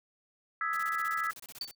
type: chord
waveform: sine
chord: E major seventh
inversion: third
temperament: equal with one note detuned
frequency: 1244.5 / 1318.5 / 1670.8 / 1975.5 Hz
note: D#6 / E6 / G#6 / B6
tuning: 0 / 0 / +10 / 0 cents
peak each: -38 / -32 / -36 / -37 dBFS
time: 0.61-1.31 s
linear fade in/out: 2 ms
type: noise bursts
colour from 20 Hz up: white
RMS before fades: -47 dBFS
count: 16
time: 0.73-1.712 s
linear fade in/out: 2 ms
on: 37 ms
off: 26 ms
type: tone with exponential decay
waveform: sine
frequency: 4562 Hz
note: C#8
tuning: 49 cents sharp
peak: -30 dBFS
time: 1.61-1.75 s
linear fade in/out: 2 ms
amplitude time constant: 29 ms
effects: none